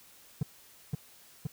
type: tone with echo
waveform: triangle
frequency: 146.83 Hz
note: D3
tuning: in tune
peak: -23 dBFS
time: 0.41-0.43 s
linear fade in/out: 5 ms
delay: 520 ms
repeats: 2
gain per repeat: -2 dB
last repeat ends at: 1.47 s
effects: white hiss -57 dBFS RMS until 1.52 s